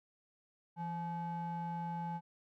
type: ring-modulated tone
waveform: triangle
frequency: 343.5 Hz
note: F4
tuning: 29 cents flat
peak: -32 dBFS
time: 0.76-2.21 s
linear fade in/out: 50 ms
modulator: 512 Hz
effects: none